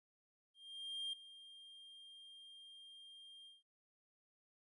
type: tone with ADSR envelope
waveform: triangle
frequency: 3202 Hz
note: G7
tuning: 36 cents sharp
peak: -38 dBFS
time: 0.54-3.63 s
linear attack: 590 ms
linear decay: 5 ms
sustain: -16 dB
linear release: 170 ms
effects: resampled to 24000 Hz